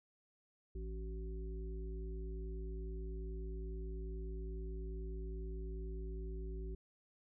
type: harmonic tone with a mistuned harmonic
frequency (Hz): 54.7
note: A1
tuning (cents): -9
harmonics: 1 / 3 / 5 / 7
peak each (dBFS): -41 / -53 / -58 / -50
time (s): 0.75-6.75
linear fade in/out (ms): 5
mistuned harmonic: 7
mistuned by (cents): -32
effects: none